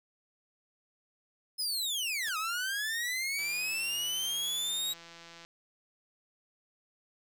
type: linear two-way sweep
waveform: sawtooth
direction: down then up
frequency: 5160 to 1244.5 to 3835 Hz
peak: -28 dBFS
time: 1.58-4.94 s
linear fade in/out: 20 ms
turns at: 2.37 s
type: noise with exponential growth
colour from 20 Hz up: white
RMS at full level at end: -42 dBFS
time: 2.17-2.29 s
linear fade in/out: 1 ms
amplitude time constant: 25 ms
type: click train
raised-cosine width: 0.2 ms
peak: -33 dBFS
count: 347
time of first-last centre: 3.39-5.45 s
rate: 168 Hz
effects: none